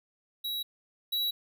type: tone pair in turn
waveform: square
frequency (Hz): 3876 / 3903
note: B7 / B7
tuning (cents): -33 / -21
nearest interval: unison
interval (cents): 12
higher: second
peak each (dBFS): -32 / -28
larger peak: second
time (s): 0.44-0.63 / 1.12-1.31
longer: neither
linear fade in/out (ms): 10
effects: none